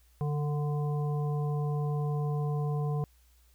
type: harmonic tone with a mistuned harmonic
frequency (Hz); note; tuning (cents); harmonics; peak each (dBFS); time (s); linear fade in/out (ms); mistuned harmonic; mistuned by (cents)
146.83; D3; 0; 1 / 3 / 5 / 7; -28 / -38 / -42 / -45; 0.21-3.04; 0; 3; +27
effects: added 60 Hz sine -60 dBFS peak until 3.54 s + white hiss -68 dBFS RMS until 3.54 s